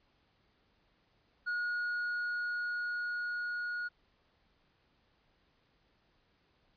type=tone with level ramp; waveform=triangle; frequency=1445 Hz; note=F#6; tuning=41 cents flat; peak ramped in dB=-30 to -33 dBFS; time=1.46-3.89 s; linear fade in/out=20 ms; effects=pink hiss -72 dBFS RMS until 6.76 s + resampled to 11025 Hz